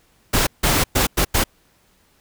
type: noise bursts at uneven times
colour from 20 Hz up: pink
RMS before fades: -17 dBFS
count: 5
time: 0.33-0.47 / 0.63-0.84 / 0.95-1.07 / 1.17-1.25 / 1.34-1.44 s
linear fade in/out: 10 ms
effects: pink hiss -59 dBFS RMS until 2.2 s